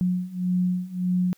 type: beating tone pair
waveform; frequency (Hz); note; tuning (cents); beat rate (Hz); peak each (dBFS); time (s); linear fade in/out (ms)
sine; 180 / 181.7; F#3 / F#3; -47 / -31; 1.7; -26 / -24; 0.01-1.33; 0
effects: white hiss -62 dBFS RMS until 1.37 s